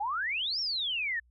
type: exponential two-way sweep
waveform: sine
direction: up then down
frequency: 784 to 5600 to 1749 Hz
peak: -29 dBFS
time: 0-1.2 s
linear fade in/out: 10 ms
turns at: 0.6 s
effects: added 60 Hz sine -61 dBFS peak until 1.3 s